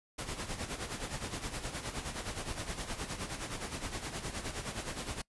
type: noise with tremolo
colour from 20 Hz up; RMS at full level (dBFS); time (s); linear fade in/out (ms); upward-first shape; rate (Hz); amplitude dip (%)
pink; -37; 0.18-5.22; 10; sine; 9.6; 65
effects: noise-tail reverb RT60 0.1 s tail -24 dB re dry + resampled to 24000 Hz